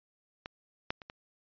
clicks, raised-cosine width 0.3 ms, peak -23 / -15 / -30 / -27 dBFS, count 4, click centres 0.459 / 0.905 / 1.018 / 1.099 s, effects resampled to 11025 Hz

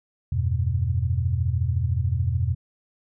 sine chord, E minor, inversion none, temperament equal with one note detuned, 84.24 / 98 / 123.47 Hz, E2 / G2 / B2, +38 / 0 / 0 cents, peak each -24 / -26 / -25 dBFS, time 0.32-2.55 s, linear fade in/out 5 ms, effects none

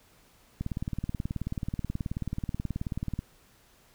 click train, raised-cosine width 5 ms, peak -19 dBFS, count 49, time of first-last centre 0.61-3.191 s, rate 18.6 Hz, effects pink hiss -61 dBFS RMS until 3.94 s

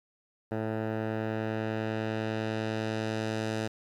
10% pulse tone with low-pass filter sweep, 110 Hz, A2, in tune, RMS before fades -32 dBFS, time 0.51-3.68 s, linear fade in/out 10 ms, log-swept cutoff 1300 to 7200 Hz, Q 0.78, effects 10-bit

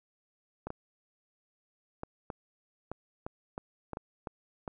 clicks, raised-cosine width 1 ms, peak -23 dBFS, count 11, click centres 0.67 / 0.704 / 2.034 / 2.302 / 2.916 / 3.265 / 3.579 / 3.933 / 3.971 / 4.272 / 4.678 s, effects none

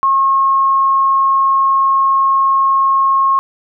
sine tone, 1083 Hz, C#6, 41 cents flat, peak -9 dBFS, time 0.03-3.39 s, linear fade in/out 0 ms, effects none

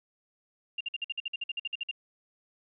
sine tone bursts, 2794 Hz, F7, in tune, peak -30 dBFS, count 15, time 0.78-1.913 s, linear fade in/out 5 ms, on 27 ms, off 52 ms, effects none

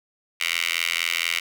10% pulse tone with high-pass filter, 84.3 Hz, E2, 39 cents sharp, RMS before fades -25 dBFS, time 0.4-1.4 s, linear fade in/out 10 ms, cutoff 2400 Hz, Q 3.7, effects none

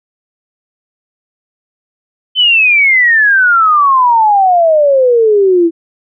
sine exponential sweep, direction down, 3083 to 325.8 Hz, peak -5 dBFS, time 2.35-5.71 s, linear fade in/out 50 ms, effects none

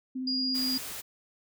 sine tone with vibrato, 258.1 Hz, C4, 23 cents flat, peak -31 dBFS, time 0.15-0.78 s, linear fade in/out 10 ms, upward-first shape triangle, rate 17 Hz, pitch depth 21 cents each way
sine tone, 4849 Hz, D#8, 45 cents flat, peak -28 dBFS, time 0.27-0.78 s, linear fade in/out 5 ms
white noise, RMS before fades -39 dBFS, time 0.54-1.02 s, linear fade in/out 20 ms
effects none

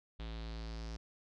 square tone with low-pass filter sweep, 55.7 Hz, A1, 22 cents sharp, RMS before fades -43 dBFS, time 0.19-0.97 s, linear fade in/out 10 ms, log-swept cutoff 3600 to 5400 Hz, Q 3.5, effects none

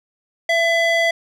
square tone with band-pass filter, 669 Hz, E5, 25 cents sharp, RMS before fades -17 dBFS, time 0.49-1.11 s, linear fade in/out 5 ms, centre 1900 Hz, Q 1.2, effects none

